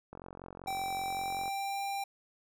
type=click train; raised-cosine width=1 ms; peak=-31 dBFS; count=62; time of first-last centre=0.13-1.48 s; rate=45.2 Hz
type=tone with pitch glide; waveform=square; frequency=776 to 792.8 Hz; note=G5 to G5; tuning=-18 to +19 cents; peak=-34 dBFS; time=0.67-2.04 s; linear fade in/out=5 ms; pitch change=+37 cents; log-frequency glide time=1.03-1.81 s
effects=none